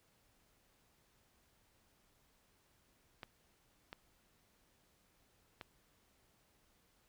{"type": "clicks", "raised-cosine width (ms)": 0.3, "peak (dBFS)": -30, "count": 3, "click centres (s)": [3.232, 3.929, 5.612], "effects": ["pink hiss -73 dBFS RMS until 7.08 s"]}